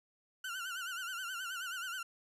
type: tone with vibrato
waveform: 30% pulse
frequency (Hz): 1450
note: F#6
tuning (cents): -35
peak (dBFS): -36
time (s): 0.44-2.03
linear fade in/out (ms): 5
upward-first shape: sine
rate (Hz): 9.4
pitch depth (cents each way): 110
effects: resampled to 32000 Hz